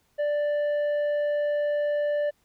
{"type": "tone with tanh clipping", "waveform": "sine", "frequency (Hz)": 588, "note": "D5", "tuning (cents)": 2, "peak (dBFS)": -24, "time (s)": [0.18, 2.31], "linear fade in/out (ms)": 20, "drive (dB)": 6, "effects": ["pink hiss -68 dBFS RMS until 2.44 s"]}